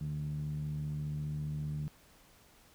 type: tone with low-pass filter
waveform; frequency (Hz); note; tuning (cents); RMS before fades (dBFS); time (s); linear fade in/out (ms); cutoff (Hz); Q
10% pulse; 74.9; D2; +35; -37; 0.01-1.88; 0; 160; 5.4
effects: pink hiss -62 dBFS RMS until 2.74 s